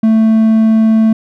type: tone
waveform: triangle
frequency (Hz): 221.3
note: A3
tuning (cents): +10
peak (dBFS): -4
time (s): 0.03-1.13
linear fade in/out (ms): 5
effects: none